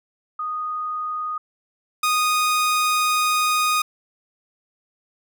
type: tone pair in turn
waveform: sine / sawtooth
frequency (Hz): 1239 / 1239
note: D#6 / D#6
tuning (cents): -8 / -8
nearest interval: unison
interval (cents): 0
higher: neither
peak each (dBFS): -24 / -14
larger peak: second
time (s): 0.39-1.38 / 2.03-3.82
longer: second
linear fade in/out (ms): 5
effects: none